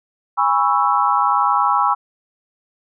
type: chord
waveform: sine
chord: C# minor seventh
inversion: second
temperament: equal with one note detuned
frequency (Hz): 820.6 / 987.8 / 1108.7 / 1318.5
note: G#5 / B5 / C#6 / E6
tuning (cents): -21 / 0 / 0 / 0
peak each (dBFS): -19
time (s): 0.37-1.95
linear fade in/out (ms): 20
effects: none